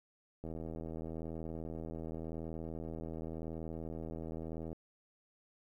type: click train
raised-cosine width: 2 ms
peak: -30 dBFS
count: 348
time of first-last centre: 0.44-4.729 s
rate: 80.9 Hz
effects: 12-bit